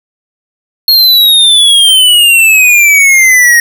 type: exponential sweep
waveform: square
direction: down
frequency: 4292 to 1864.7 Hz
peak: -3 dBFS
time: 0.88-3.6 s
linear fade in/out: 2 ms
effects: 7-bit